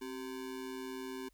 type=ring-modulated tone; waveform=square; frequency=324.4 Hz; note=E4; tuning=28 cents flat; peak=-38 dBFS; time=0.01-1.29 s; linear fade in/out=10 ms; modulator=60 Hz; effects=added 43 Hz sine -67 dBFS peak until 1.33 s + white hiss -75 dBFS RMS until 1.33 s